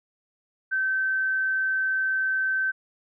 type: tone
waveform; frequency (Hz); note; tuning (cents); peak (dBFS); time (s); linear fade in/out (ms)
sine; 1543; G6; -28; -22; 0.71-2.72; 20
effects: none